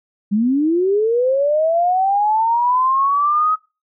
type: linear sweep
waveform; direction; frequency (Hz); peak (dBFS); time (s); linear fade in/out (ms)
sine; up; 196 to 1272; -13; 0.31-3.56; 20
effects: noise-tail reverb RT60 0.3 s tail -23 dB re dry